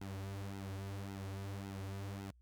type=tone with flanger; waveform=sawtooth; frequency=98 Hz; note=G2; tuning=in tune; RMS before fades=-44 dBFS; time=0.01-2.31 s; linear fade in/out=5 ms; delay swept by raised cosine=1.7 to 6.6 ms; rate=1.8 Hz; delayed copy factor=-0.85; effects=added 60 Hz sine -62 dBFS peak until 2.41 s + Opus 48 kbps